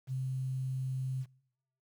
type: tone with quantisation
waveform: sine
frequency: 130.81 Hz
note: C3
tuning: in tune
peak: -32 dBFS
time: 0.07-1.26 s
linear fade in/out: 50 ms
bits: 10
effects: noise-tail reverb RT60 0.9 s tail -26 dB re dry